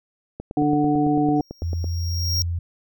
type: click train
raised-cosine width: 2 ms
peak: -18 dBFS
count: 14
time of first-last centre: 0.4-1.843 s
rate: 9.01 Hz
type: harmonic tone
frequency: 147.8 Hz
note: D3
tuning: 11 cents sharp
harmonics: 1 / 2 / 3 / 5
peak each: -26 / -18 / -28 / -24 dBFS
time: 0.57-1.41 s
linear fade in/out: 2 ms
type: tone with exponential growth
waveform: square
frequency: 5588 Hz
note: F8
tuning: in tune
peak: -20 dBFS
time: 1.36-2.42 s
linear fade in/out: 0 ms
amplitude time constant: 230 ms
type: tone with pitch glide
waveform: sine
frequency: 84.6 to 85.58 Hz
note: E2 to F2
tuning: +45 to -35 cents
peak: -22 dBFS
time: 1.62-2.59 s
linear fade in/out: 5 ms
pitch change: +20 cents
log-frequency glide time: 2.14-2.29 s
effects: none